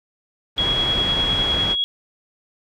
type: low-pass noise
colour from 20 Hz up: pink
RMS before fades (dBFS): -26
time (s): 0.56-1.76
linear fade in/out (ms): 50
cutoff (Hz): 3000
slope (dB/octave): 12
type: tone with tremolo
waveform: sine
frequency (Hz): 3322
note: G#7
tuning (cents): 0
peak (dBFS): -17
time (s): 0.58-1.84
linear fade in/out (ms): 0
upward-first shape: sine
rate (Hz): 9.9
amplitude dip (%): 30
effects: none